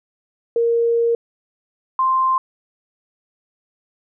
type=tone pair in turn; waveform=sine; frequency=466.2 / 1046.6 Hz; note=A#4 / C6; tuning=0 / 0 cents; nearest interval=octave + major second; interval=1400 cents; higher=second; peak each=-14 dBFS; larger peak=neither; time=0.56-1.15 / 1.99-2.38 s; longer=first; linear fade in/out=2 ms; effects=none